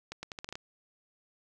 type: accelerating click train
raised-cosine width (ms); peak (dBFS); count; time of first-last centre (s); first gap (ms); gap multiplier
0.2; -22; 8; 0.12-0.555; 110; 0.8
effects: none